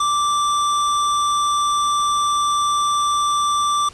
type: tone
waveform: square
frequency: 1173 Hz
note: D6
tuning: 2 cents flat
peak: -17 dBFS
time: 0-3.89 s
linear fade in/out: 5 ms
effects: pink hiss -44 dBFS RMS until 3.93 s + resampled to 22050 Hz